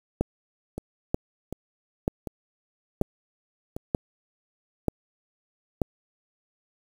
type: two click trains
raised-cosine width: 2 ms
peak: -9 / -19 dBFS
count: 7 / 5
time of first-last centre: 0.21-5.817 / 0.78-3.765 s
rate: 1.07 / 1.34 Hz
effects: 7-bit